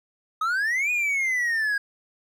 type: exponential two-way sweep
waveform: triangle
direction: up then down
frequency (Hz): 1244.5 to 2489 to 1625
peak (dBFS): -20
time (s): 0.41-1.78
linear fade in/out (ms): 5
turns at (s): 0.91
effects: none